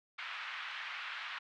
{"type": "band-pass noise", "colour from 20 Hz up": "pink", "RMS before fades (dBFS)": -43, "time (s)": [0.18, 1.39], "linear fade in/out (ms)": 10, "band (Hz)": [1200, 3200], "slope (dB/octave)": 24, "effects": []}